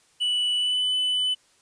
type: tone with pitch glide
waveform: triangle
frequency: 2960 to 3001 Hz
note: F#7 to F#7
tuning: 0 to +24 cents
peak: -20 dBFS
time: 0.2-1.35 s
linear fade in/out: 20 ms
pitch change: +24 cents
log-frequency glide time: 0.57-0.79 s
effects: white hiss -61 dBFS RMS until 1.61 s + resampled to 22050 Hz